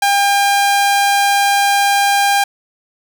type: tone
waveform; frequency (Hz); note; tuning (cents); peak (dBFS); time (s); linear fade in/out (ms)
sawtooth; 802; G5; +39; -7; 0.02-2.44; 5
effects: none